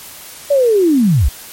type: linear sweep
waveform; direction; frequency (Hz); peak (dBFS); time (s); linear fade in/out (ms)
sine; down; 587.3 to 45.94; -8; 0.5-1.29; 10
effects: white hiss -34 dBFS RMS until 1.52 s + MP3 64 kbps